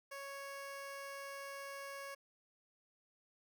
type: tone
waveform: 15% pulse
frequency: 554.4 Hz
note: C#5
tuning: in tune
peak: -39 dBFS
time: 0.11-2.15 s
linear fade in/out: 10 ms
effects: none